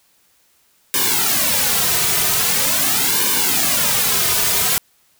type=noise with flanger; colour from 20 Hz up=white; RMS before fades=-17 dBFS; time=0.94-4.78 s; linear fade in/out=0 ms; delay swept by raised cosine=1.5 to 3.7 ms; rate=0.43 Hz; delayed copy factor=-1; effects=white hiss -58 dBFS RMS until 5.19 s